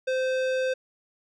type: tone with low-pass filter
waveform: square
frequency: 518 Hz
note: C5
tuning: 17 cents flat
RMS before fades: -26 dBFS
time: 0.07-0.74 s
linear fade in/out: 10 ms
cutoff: 4400 Hz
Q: 0.62
effects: none